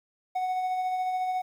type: tone with tremolo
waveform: triangle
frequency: 740 Hz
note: F#5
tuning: in tune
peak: -23 dBFS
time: 0.35-1.42 s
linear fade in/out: 10 ms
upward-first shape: sine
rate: 14 Hz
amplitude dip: 30%
effects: 10-bit